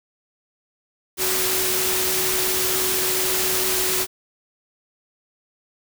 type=tone in noise; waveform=sine; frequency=372.8 Hz; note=F#4; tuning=13 cents sharp; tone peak=-28 dBFS; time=1.17-4.07 s; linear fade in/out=50 ms; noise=white; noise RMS=-22 dBFS; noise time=1.17-4.07 s; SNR=-9 dB; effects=none